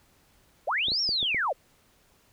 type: linear two-way sweep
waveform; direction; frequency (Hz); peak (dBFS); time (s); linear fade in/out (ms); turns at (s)
sine; up then down; 449.1 to 5620 to 449.1; -24; 0.67-1.53; 10; 1.01
type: clicks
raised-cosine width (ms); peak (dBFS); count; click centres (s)
2; -25; 5; 0.884 / 0.919 / 1.091 / 1.229 / 1.346
effects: pink hiss -63 dBFS RMS until 2.32 s